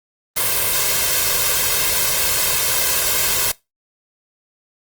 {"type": "noise with comb filter", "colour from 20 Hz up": "white", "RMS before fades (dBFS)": -18, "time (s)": [0.36, 3.52], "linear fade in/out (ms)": 10, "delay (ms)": 1.9, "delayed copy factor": 0.65, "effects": ["noise-tail reverb RT60 0.2 s tail -21 dB re dry", "Opus 32 kbps"]}